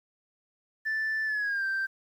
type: tone with pitch glide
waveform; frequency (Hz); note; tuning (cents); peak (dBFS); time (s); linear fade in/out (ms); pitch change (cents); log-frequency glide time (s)
sine; 1760 to 1568; A6 to G6; 0 to 0; -25; 0.85-1.87; 20; -200; 1.25-1.65
effects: tanh soft clip ceiling -25 dBFS + 10-bit